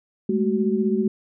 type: tone cluster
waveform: sine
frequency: 204.4 / 219.9 / 375 Hz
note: G#3 / A3 / F#4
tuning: -27 / -1 / +23 cents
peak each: -23 dBFS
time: 0.29-1.08 s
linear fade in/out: 5 ms
effects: none